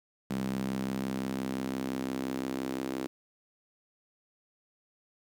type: tone with high-pass filter sweep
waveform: sawtooth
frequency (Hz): 65.8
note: C2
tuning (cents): +10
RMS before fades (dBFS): -34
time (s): 0.3-3.07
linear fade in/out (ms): 0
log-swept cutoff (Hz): 190 to 300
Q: 3.1
effects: 10-bit